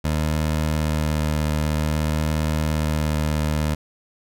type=tone with vibrato; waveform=20% pulse; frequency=76.9 Hz; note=D#2; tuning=20 cents flat; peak=-15 dBFS; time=0.04-3.75 s; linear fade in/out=10 ms; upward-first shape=sine; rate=0.52 Hz; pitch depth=14 cents each way; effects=none